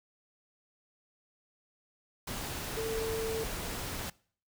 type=tone in noise; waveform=sine; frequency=446.6 Hz; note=A4; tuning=26 cents sharp; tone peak=-32 dBFS; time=2.77-3.44 s; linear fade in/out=5 ms; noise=pink; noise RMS=-38 dBFS; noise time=2.27-4.1 s; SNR=+3 dB; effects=noise-tail reverb RT60 0.5 s tail -23 dB re dry